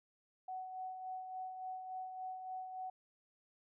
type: tone with tremolo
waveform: sine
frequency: 747 Hz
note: F#5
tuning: 16 cents sharp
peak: -40 dBFS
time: 0.48-2.9 s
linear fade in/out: 5 ms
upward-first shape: sine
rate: 3.5 Hz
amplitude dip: 45%
effects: none